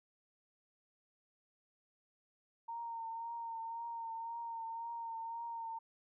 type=tone with vibrato; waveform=sine; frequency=920 Hz; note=A#5; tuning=23 cents flat; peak=-40 dBFS; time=2.68-5.79 s; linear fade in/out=10 ms; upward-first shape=triangle; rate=1.9 Hz; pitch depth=31 cents each way; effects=none